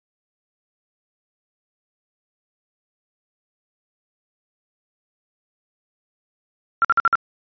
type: tone bursts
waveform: sine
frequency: 1368 Hz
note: F6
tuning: 36 cents flat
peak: -12 dBFS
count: 5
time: 6.82-7.154 s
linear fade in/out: 0 ms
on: 26 ms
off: 51 ms
effects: resampled to 11025 Hz